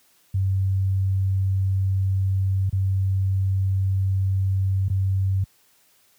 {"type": "tone with dropouts", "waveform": "sine", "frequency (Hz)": 96, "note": "G2", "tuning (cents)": -36, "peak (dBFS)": -18, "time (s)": [0.34, 5.44], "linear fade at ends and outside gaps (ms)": 5, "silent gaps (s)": [[2.695, 2.727], [4.883, 4.899]], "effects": ["white hiss -60 dBFS RMS until 6.18 s", "high-pass 60 Hz 12 dB/octave"]}